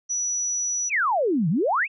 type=tone; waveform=sine; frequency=5890 Hz; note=F#8; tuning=9 cents flat; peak=-23 dBFS; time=0.09-0.9 s; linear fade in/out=20 ms
type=exponential two-way sweep; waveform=sine; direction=down then up; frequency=2761 to 146.83 to 2761 Hz; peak=-19 dBFS; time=0.89-1.88 s; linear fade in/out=50 ms; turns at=1.49 s
effects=none